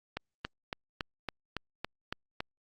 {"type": "two click trains", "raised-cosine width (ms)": 0.3, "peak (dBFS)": [-18, -24], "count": [9, 4], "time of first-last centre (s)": [[0.17, 2.405], [0.45, 2.126]], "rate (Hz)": [3.58, 1.79], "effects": ["Opus 48 kbps"]}